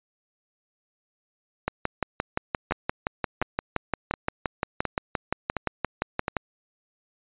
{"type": "two click trains", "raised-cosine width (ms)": 0.5, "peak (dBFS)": [-11, -9], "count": [6, 28], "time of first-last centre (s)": [[2.71, 6.281], [1.68, 6.367]], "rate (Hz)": [1.4, 5.76], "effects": ["resampled to 8000 Hz"]}